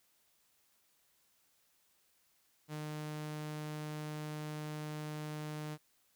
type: tone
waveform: sawtooth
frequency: 152 Hz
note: D#3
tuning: 40 cents flat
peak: -36 dBFS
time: 2.68-5.78 s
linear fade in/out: 50 ms
effects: white hiss -73 dBFS RMS until 6.15 s